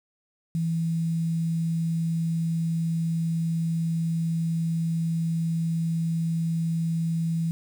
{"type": "tone with quantisation", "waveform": "sine", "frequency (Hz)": 164.81, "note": "E3", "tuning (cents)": 0, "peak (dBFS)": -23, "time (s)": [0.55, 7.51], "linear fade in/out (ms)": 0, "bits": 8, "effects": []}